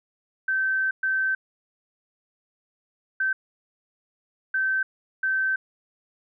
sine tone bursts at uneven times, 1546 Hz, G6, 24 cents flat, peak -21 dBFS, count 5, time 0.48-0.91 / 1.03-1.35 / 3.2-3.33 / 4.54-4.83 / 5.23-5.56 s, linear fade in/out 5 ms, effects none

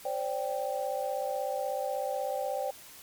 sine chord, C suspended second, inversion none, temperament equal with one note detuned, 523.3 / 579.6 / 784 Hz, C5 / D5 / G5, 0 / -23 / 0 cents, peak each -34 dBFS, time 0.05-2.71 s, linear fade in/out 5 ms, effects white hiss -50 dBFS RMS until 3.02 s + MP3 96 kbps

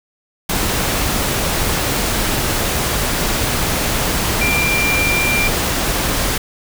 sine tone in noise, 2374 Hz, D7, 18 cents sharp, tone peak -16 dBFS, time 4.41-5.48 s, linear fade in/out 5 ms, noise pink, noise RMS -18 dBFS, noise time 0.49-6.38 s, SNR -1 dB, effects none

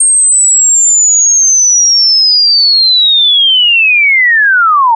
sine linear sweep, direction down, 8570 to 880 Hz, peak -4 dBFS, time 0-4.95 s, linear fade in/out 5 ms, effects none

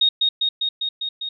sine tone with echo, 3729 Hz, A#7, in tune, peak -13 dBFS, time 0.01-0.09 s, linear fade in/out 5 ms, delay 200 ms, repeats 6, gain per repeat -2 dB, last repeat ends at 1.29 s, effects none

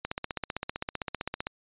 click train, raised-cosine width 0.3 ms, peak -15 dBFS, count 23, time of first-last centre 0.05-1.469 s, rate 15.5 Hz, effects resampled to 8000 Hz

